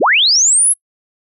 sine linear sweep, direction up, 151.1 to 11060 Hz, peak -8 dBFS, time 0-0.74 s, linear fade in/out 20 ms, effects noise-tail reverb RT60 0.1 s tail -26 dB re dry

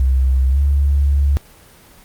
sine tone with pitch glide, 65.41 to 70.51 Hz, C2 to C#2, 0 to +30 cents, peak -11 dBFS, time 0-1.37 s, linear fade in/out 0 ms, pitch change +130 cents, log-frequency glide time 0.5-0.59 s, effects pink hiss -45 dBFS RMS until 2.04 s + Opus 24 kbps

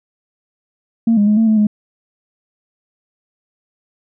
sine tone with pitch steps, 228.5 / 205.4 / 210.9 / 224.2 / 217.7 / 210.4 Hz, A#3 / G#3 / G#3 / A3 / A3 / G#3, -34 / -19 / +27 / +33 / -18 / +23 cents, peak -8 dBFS, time 1.07-1.67 s, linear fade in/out 5 ms, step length 100 ms, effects tanh soft clip ceiling -6 dBFS

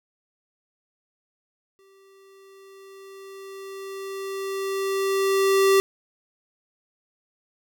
square tone with exponential growth, 389.3 Hz, G4, 12 cents flat, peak -15 dBFS, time 1.79-5.8 s, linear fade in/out 0 ms, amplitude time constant 870 ms, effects none

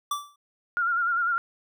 square tone with exponential decay, 1163 Hz, D6, 17 cents flat, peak -24 dBFS, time 0.11-0.36 s, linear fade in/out 5 ms, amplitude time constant 54 ms
sine tone with vibrato, 1396.9 Hz, F6, in tune, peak -22 dBFS, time 0.77-1.38 s, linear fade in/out 0 ms, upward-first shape sine, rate 10 Hz, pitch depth 62 cents each way
effects none

